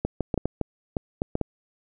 clicks, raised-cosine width 2 ms, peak -11 dBFS, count 10, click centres 0.05 / 0.207 / 0.342 / 0.377 / 0.456 / 0.613 / 0.968 / 1.219 / 1.354 / 1.413 s, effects none

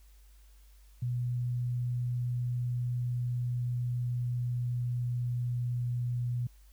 sine tone with pitch glide, 122.5 to 121.79 Hz, B2 to B2, -14 to -24 cents, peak -29 dBFS, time 1.02-6.47 s, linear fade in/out 5 ms, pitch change -10 cents, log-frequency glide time 3.09-6.16 s, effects added 50 Hz sine -54 dBFS peak until 6.72 s + white hiss -67 dBFS RMS until 6.72 s

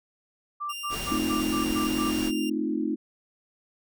sine tone bursts, 1177 Hz, D6, 3 cents sharp, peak -29 dBFS, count 7, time 0.6-2.11 s, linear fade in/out 20 ms, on 130 ms, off 100 ms
sawtooth tone, 2794 Hz, F7, in tune, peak -31 dBFS, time 0.69-2.5 s, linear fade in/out 10 ms
pink noise, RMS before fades -35 dBFS, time 0.89-2.32 s, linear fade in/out 50 ms
sine chord, F dominant seventh, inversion first, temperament equal, 220 / 261.6 / 311.1 / 349.2 Hz, A3 / C4 / Eb4 / F4, 0 / 0 / 0 / 0 cents, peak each -31 / -31 / -28 / -34 dBFS, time 1.1-2.96 s, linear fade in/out 20 ms
effects none

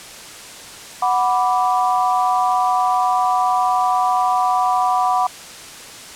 sine chord, B minor, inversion second, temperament equal with one note detuned, 740 / 987.8 / 1171.3 Hz, F#5 / B5 / D6, 0 / 0 / -5 cents, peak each -17 / -19 / -21 dBFS, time 1.02-5.27 s, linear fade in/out 5 ms, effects white hiss -36 dBFS RMS until 6.15 s + low-pass 9000 Hz 12 dB/octave

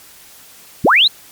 sine linear sweep, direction up, 68.1 to 4186 Hz, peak -7 dBFS, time 0.84-1.08 s, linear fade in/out 10 ms, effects white hiss -42 dBFS RMS until 1.31 s + MP3 96 kbps

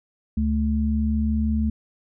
sine tone pair together, 72.88 / 218.4 Hz, D2 / A3, -13 / -13 cents, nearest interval octave + perfect fifth, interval 1900 cents, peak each -22 dBFS, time 0.37-1.7 s, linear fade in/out 5 ms, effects none

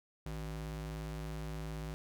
square ring-modulated tone, 107.8 Hz, A2, 35 cents flat, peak -37 dBFS, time 0.26-1.94 s, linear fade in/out 0 ms, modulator 49.6 Hz, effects none

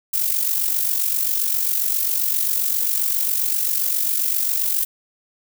violet noise with amplitude modulation, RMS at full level -18 dBFS, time 0.13-4.85 s, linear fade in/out 10 ms, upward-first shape sine, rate 47.5 Hz, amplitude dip 60%, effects none

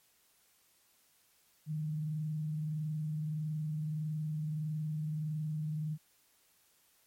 sine tone with frequency modulation, 153.8 Hz, D#3, 20 cents flat, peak -33 dBFS, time 1.66-5.98 s, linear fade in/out 50 ms, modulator 21.6 Hz, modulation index 0.2, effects white hiss -69 dBFS RMS until 7.06 s + MP3 64 kbps

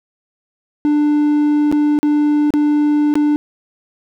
triangle tone with dropouts, 296.4 Hz, D4, 16 cents sharp, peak -9 dBFS, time 0.85-3.36 s, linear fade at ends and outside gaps 0 ms, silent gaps 1.715-1.725 / 1.989-2.03 / 2.505-2.538 / 3.14-3.155 s, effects none

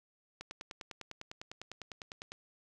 click train, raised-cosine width 0.2 ms, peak -26 dBFS, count 20, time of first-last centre 0.41-2.32 s, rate 9.95 Hz, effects none

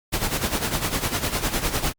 pink noise with tremolo, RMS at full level -22 dBFS, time 0.12-1.93 s, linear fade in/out 20 ms, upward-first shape sine, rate 9.9 Hz, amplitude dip 70%, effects Opus 48 kbps

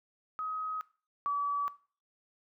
sine tone pair in turn, 1265 / 1146.1 Hz, D#6 / D6, +28 / -43 cents, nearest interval major second, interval 171 cents, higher first, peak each -33 / -28 dBFS, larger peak second, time 0.39-0.81 / 1.26-1.68 s, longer neither, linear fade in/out 0 ms, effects noise-tail reverb RT60 0.4 s tail -19 dB re dry

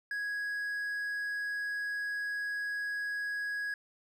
triangle tone, 1661.2 Hz, G#6, in tune, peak -31 dBFS, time 0.11-3.74 s, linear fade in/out 2 ms, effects none

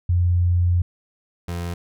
sine / 30% pulse tone pair in turn, 88.1 / 86.54 Hz, F2 / F2, +16 / -15 cents, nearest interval unison, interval 31 cents, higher first, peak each -15 / -23 dBFS, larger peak first, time 0.09-0.82 / 1.48-1.74 s, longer first, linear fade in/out 5 ms, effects none

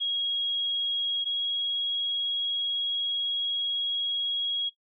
sine tone pair in turn, 3294 / 3306 Hz, G#7 / G#7, -15 / -9 cents, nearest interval unison, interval 6 cents, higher second, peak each -25 dBFS, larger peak neither, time 0-1.25 / 1.25-4.7 s, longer second, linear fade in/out 20 ms, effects noise-tail reverb RT60 0.1 s tail -17 dB re dry

